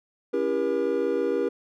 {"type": "chord", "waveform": "triangle", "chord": "C# diminished seventh", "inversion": "none", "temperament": "just", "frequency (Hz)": [277.2, 332.6, 399.1, 479], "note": ["C#4", "E4", "G4", "Bb4"], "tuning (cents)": [0, 16, 31, 47], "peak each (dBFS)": [-29, -29, -25, -24], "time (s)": [0.33, 1.49], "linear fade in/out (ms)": 10, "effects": []}